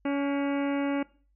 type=harmonic tone with a mistuned harmonic; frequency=281.4 Hz; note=C#4; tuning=26 cents sharp; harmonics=1 / 2 / 3 / 4 / 5 / 6 / 7 / 8 / 9 / 10; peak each=-26 / -33 / -39 / -42 / -43 / -46 / -45 / -44 / -49 / -48 dBFS; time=0.05-1.03 s; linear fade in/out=5 ms; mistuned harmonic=6; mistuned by=-57 cents; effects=noise-tail reverb RT60 0.4 s tail -20 dB re dry + added 50 Hz sine -64 dBFS peak until 1.35 s